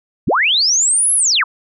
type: linear two-way sweep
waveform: sine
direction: up then down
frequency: 52.1 to 11175 to 895 Hz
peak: -11 dBFS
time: 0.27-1.44 s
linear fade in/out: 10 ms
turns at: 1.14 s
effects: none